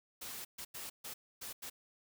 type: noise bursts at uneven times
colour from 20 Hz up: white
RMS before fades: -45 dBFS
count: 6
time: 0.21-0.45 / 0.58-0.65 / 0.74-0.9 / 1.04-1.14 / 1.41-1.53 / 1.62-1.7 s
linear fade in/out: 10 ms
effects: none